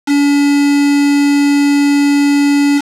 triangle tone with quantisation, 285.5 Hz, D4, 49 cents flat, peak -6 dBFS, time 0.06-2.82 s, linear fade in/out 50 ms, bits 3, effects low-pass 9000 Hz 12 dB/octave

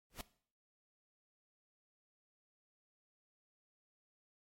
pink noise with exponential growth, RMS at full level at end -39 dBFS, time 0.1-0.21 s, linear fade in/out 1 ms, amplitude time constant 22 ms, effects noise-tail reverb RT60 0.5 s tail -18 dB re dry + MP3 64 kbps

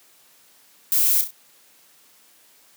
violet noise with echo, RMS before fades -19 dBFS, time 0.92-1.21 s, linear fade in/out 0 ms, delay 32 ms, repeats 3, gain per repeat -7 dB, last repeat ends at 1.306 s, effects white hiss -55 dBFS RMS until 2.76 s + high-pass 150 Hz 12 dB/octave

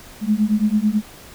sine beating tone pair, 207.7 / 216.8 Hz, G#3 / A3, 0 / -25 cents, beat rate 9.1 Hz, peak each -18 dBFS, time 0.21-1.02 s, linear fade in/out 50 ms, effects pink hiss -42 dBFS RMS until 1.34 s

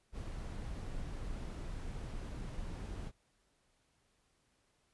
brown noise, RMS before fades -42 dBFS, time 0.12-3.12 s, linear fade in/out 50 ms, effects pink hiss -75 dBFS RMS until 4.93 s + resampled to 24000 Hz

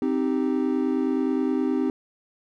triangle chord, C minor, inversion none, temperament equal, 261.6 / 311.1 / 392 Hz, C4 / Eb4 / G4, 0 / 0 / 0 cents, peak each -22 / -24 / -26 dBFS, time 0.02-1.9 s, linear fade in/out 2 ms, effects none

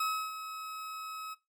40% pulse tone with ADSR envelope, 1281 Hz, E6, 50 cents flat, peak -28 dBFS, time 0-1.35 s, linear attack 5 ms, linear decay 310 ms, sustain -11 dB, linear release 23 ms, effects noise-tail reverb RT60 0.2 s tail -17 dB re dry + Opus 48 kbps

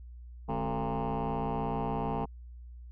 sine tone with frequency modulation, 328.8 Hz, E4, 4 cents flat, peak -27 dBFS, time 0.48-2.26 s, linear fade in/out 20 ms, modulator 119 Hz, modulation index 5.4, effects tanh soft clip ceiling -28 dBFS + added 60 Hz sine -44 dBFS peak until 2.91 s

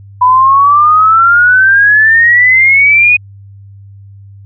sine exponential sweep, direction up, 987.8 to 2496 Hz, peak -3 dBFS, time 0.21-3.17 s, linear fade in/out 10 ms, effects added 99 Hz sine -31 dBFS peak until 4.45 s

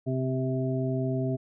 harmonic tone with a mistuned harmonic, 130.3 Hz, C3, 7 cents flat, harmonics 1 / 2 / 3 / 5, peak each -28 / -31 / -33 / -35 dBFS, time 0.06-1.37 s, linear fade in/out 20 ms, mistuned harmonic 1, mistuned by +16 cents, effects none

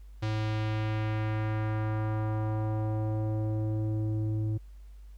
square tone with low-pass filter sweep, 108.3 Hz, A2, 27 cents flat, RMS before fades -30 dBFS, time 0.22-4.58 s, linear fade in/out 10 ms, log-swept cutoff 4400 to 260 Hz, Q 1.2, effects added 50 Hz sine -45 dBFS peak until 5.17 s + pink hiss -69 dBFS RMS until 5.17 s

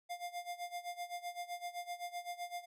square tone with tremolo, 703 Hz, F5, 11 cents sharp, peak -39 dBFS, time 0.09-2.66 s, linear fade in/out 20 ms, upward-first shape sine, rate 7.8 Hz, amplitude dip 85%, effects resampled to 32000 Hz

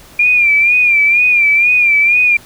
sine tone with vibrato, 2392 Hz, D7, 31 cents sharp, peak -7 dBFS, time 0.19-2.37 s, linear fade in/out 5 ms, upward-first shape sine, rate 2.1 Hz, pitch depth 70 cents each way, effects pink hiss -40 dBFS RMS until 2.45 s

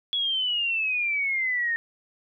sine exponential sweep, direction down, 3387 to 1827 Hz, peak -23 dBFS, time 0.13-1.76 s, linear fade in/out 0 ms, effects none

